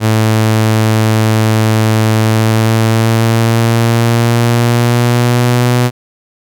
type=tone with pitch glide; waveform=sawtooth; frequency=110 to 122.76 Hz; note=A2 to B2; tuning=0 to -10 cents; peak=-4 dBFS; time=0-5.91 s; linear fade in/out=50 ms; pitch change=+190 cents; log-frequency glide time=2.18-5.73 s; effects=none